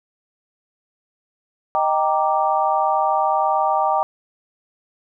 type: chord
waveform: sine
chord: Eb major seventh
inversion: none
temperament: equal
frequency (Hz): 622.3 / 784 / 932.3 / 1174.7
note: Eb5 / G5 / Bb5 / D6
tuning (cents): 0 / 0 / 0 / 0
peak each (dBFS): -23 / -19 / -22 / -23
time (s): 1.75-4.03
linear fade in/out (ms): 0
effects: none